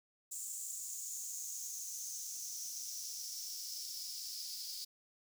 white noise with high-pass filter sweep, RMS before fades -44 dBFS, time 0.31-4.85 s, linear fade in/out 10 ms, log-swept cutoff 7400 to 4800 Hz, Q 6.2, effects none

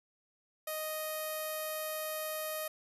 sawtooth tone with low-pass filter, 622.3 Hz, D#5, in tune, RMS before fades -38 dBFS, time 0.67-2.68 s, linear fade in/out 5 ms, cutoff 12000 Hz, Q 9.6, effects none

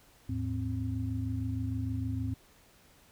sine tone cluster, 81 / 107.5 / 261.3 Hz, E2 / A2 / C4, -30 / -40 / -2 cents, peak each -37 / -33 / -36 dBFS, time 0.29-2.34 s, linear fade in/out 5 ms, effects pink hiss -61 dBFS RMS until 3.11 s

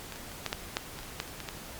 clicks, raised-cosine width 0.2 ms, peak -21 / -27 / -29 / -13 / -12 / -10 / -24 / -27 / -13 / -28 / -20 / -17 dBFS, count 12, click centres 0.123 / 0.159 / 0.318 / 0.463 / 0.529 / 0.769 / 0.989 / 1.032 / 1.201 / 1.278 / 1.403 / 1.488 s, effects pink hiss -44 dBFS RMS until 1.79 s + MP3 96 kbps

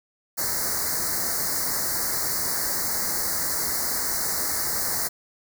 white band-stop noise, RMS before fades -26 dBFS, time 0.37-5.09 s, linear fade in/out 20 ms, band 2100 to 4200 Hz, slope 96 dB/octave, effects none

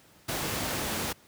pink noise, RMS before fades -31 dBFS, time 0.28-1.13 s, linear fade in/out 10 ms, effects pink hiss -58 dBFS RMS until 1.27 s + high-pass 80 Hz 12 dB/octave

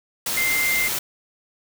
sine tone in noise, 2093 Hz, C7, in tune, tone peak -20 dBFS, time 0.37-0.88 s, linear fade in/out 5 ms, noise white, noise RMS -25 dBFS, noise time 0.26-0.99 s, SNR +2 dB, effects none

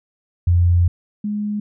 sine tone pair in turn, 87.31 / 208.4 Hz, F2 / G#3, 0 / +6 cents, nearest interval octave + minor third, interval 1506 cents, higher second, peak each -11 / -20 dBFS, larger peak first, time 0.47-0.88 / 1.24-1.6 s, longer first, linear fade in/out 5 ms, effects none

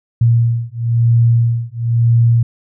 sine beating tone pair, 116.54 / 117.54 Hz, A#2 / A#2, 0 / +15 cents, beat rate 1 Hz, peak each -13 dBFS, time 0.21-2.43 s, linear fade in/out 5 ms, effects none

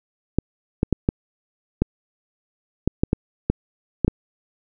clicks, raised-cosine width 3 ms, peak -4 dBFS, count 11, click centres 0.386 / 0.831 / 0.927 / 1.089 / 1.82 / 2.876 / 3.035 / 3.131 / 3.5 / 4.047 / 4.08 s, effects none

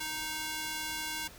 square tone with high-pass filter, 311.1 Hz, D#4, in tune, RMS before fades -37 dBFS, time 0-1.28 s, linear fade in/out 10 ms, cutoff 1400 Hz, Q 0.53, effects pink hiss -52 dBFS RMS until 1.38 s

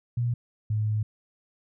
sine tone pair in turn, 120 / 107.37 Hz, B2 / A2, -49 / -42 cents, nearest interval major second, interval 193 cents, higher first, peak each -23 dBFS, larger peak neither, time 0.17-0.34 / 0.7-1.03 s, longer second, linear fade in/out 5 ms, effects none

